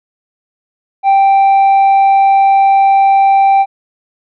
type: tone with tanh clipping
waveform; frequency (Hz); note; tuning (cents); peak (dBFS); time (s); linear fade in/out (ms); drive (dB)
sine; 784; G5; 0; -6; 1.03-3.66; 50; 3
effects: none